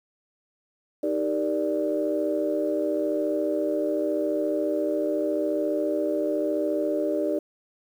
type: chord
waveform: sine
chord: Eb major seventh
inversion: none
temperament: equal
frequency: 311.1 / 392 / 466.2 / 587.3 Hz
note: Eb4 / G4 / Bb4 / D5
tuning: 0 / 0 / 0 / 0 cents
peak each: -27 / -29 / -32 / -26 dBFS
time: 1.03-7.39 s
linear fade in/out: 5 ms
effects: tanh soft clip ceiling -13 dBFS + 9-bit